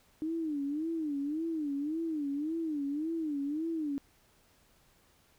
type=tone with vibrato; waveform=sine; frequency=304.3 Hz; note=D#4; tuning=38 cents flat; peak=-31 dBFS; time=0.22-3.98 s; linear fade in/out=0 ms; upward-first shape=sine; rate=1.8 Hz; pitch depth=150 cents each way; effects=pink hiss -66 dBFS RMS until 5.38 s